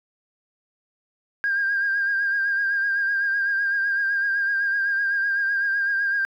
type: tone with vibrato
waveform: sine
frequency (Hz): 1607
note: G6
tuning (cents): +43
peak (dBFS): -19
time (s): 1.44-6.25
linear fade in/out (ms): 0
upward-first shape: triangle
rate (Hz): 7.9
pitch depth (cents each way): 46
effects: tanh soft clip ceiling -15 dBFS + 10-bit